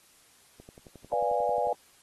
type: click train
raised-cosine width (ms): 2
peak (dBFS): -35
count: 13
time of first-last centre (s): 0.6-1.671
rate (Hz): 11.2
type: chord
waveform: sine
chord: B diminished seventh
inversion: none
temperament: equal with one note detuned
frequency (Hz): 493.9 / 587.3 / 698.5 / 825.8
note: B4 / D5 / F5 / Ab5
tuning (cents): 0 / 0 / 0 / -10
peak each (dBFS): -30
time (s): 1.12-1.73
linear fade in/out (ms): 2
effects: white hiss -60 dBFS RMS until 2.02 s + AAC 32 kbps